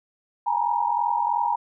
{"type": "tone cluster", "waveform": "sine", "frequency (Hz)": [828, 918, 961], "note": ["G#5", "A#5", "B5"], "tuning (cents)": [-5, -27, -48], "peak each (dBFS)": -25, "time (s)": [0.46, 1.56], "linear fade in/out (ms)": 10, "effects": []}